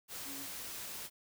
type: tone in noise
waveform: sine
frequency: 277.2 Hz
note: C#4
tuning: in tune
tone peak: -49 dBFS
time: 0.24-0.48 s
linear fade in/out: 50 ms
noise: white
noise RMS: -44 dBFS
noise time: 0.08-1.1 s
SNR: -8 dB
effects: none